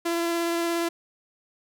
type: tone with vibrato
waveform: sawtooth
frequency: 338.5 Hz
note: E4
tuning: 46 cents sharp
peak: -20 dBFS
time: 0.05-0.89 s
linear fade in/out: 10 ms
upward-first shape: square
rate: 17 Hz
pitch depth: 8 cents each way
effects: none